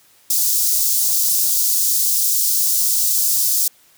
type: high-pass noise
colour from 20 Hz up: white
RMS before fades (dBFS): -17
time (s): 0.3-3.68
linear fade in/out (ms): 5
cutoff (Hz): 5000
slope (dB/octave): 24
effects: white hiss -53 dBFS RMS until 3.97 s + high-pass 60 Hz 12 dB/octave